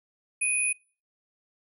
sine tone pair together, 2489 / 9965 Hz, D#7 / D#9, 0 / +2 cents, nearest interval 2 octaves, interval 2402 cents, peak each -26 dBFS, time 0.41-0.73 s, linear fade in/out 10 ms, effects noise-tail reverb RT60 0.4 s tail -25 dB re dry

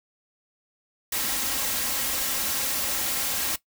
white noise with comb filter, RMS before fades -27 dBFS, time 1.12-3.56 s, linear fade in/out 5 ms, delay 3.7 ms, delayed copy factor +0.5, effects noise-tail reverb RT60 0.1 s tail -17 dB re dry

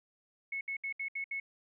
sine tone bursts, 2195 Hz, C#7, 18 cents flat, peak -34 dBFS, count 6, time 0.52-1.4 s, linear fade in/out 5 ms, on 90 ms, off 68 ms, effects none

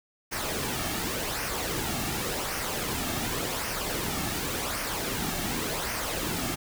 pink noise with flanger, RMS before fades -31 dBFS, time 0.31-6.56 s, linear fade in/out 20 ms, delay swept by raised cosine 0.26 to 2.06 ms, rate 0.89 Hz, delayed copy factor -0.5, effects none

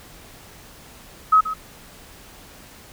sine tone with echo, 1276 Hz, D#6, 43 cents sharp, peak -10 dBFS, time 1.32-1.41 s, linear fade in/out 10 ms, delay 130 ms, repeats 1, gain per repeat -13 dB, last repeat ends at 1.54 s, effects pink hiss -45 dBFS RMS until 2.92 s

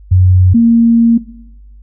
sine tone pair in turn, 91.9 / 231.6 Hz, F#2 / A#3, -11 / -11 cents, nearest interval octave + major third, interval 1600 cents, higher second, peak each -4 dBFS, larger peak neither, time 0.11-0.54 / 0.54-1.18 s, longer second, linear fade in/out 10 ms, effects noise-tail reverb RT60 0.9 s tail -19 dB re dry + added 50 Hz sine -34 dBFS peak until 1.82 s

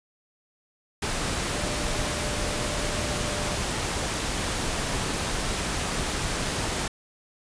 sine tone in noise, 594 Hz, D5, 20 cents sharp, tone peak -36 dBFS, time 1.54-3.56 s, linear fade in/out 5 ms, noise pink, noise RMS -28 dBFS, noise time 1.02-6.88 s, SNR -11 dB, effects resampled to 22050 Hz

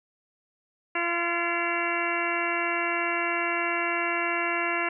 harmonic tone with a mistuned harmonic, 343.1 Hz, F4, 31 cents flat, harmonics 1 / 2 / 3 / 4 / 5 / 6 / 7 / 8, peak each -33 / -33 / -33 / -33 / -33 / -33 / -33 / -33 dBFS, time 0.95-4.89 s, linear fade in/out 5 ms, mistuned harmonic 7, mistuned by -75 cents, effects none

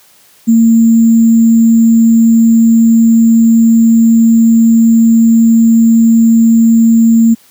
sine tone with sample-and-hold, 227.7 Hz, A#3, 40 cents flat, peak -3 dBFS, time 0.47-7.35 s, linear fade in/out 20 ms, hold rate 7350 Hz, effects white hiss -45 dBFS RMS until 7.5 s + high-pass 80 Hz 12 dB/octave

